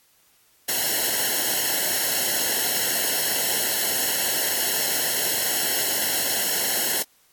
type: noise with comb filter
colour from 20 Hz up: white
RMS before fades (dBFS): -23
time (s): 0.68-7.03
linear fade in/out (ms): 10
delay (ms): 0.83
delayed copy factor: -0.85
effects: white hiss -60 dBFS RMS until 7.32 s + AAC 64 kbps

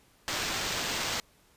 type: noise with sample-and-hold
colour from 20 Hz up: white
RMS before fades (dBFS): -32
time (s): 0.28-1.2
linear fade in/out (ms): 0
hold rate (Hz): 11025
effects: pink hiss -63 dBFS RMS until 1.56 s + resampled to 32000 Hz

